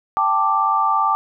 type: chord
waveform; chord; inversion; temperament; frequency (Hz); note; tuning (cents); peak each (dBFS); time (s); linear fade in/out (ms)
sine; G suspended second; none; just; 784 / 882 / 1176; G5 / A5 / D6; 0 / +4 / +2; -22 / -20 / -17; 0.17-1.15; 0
effects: none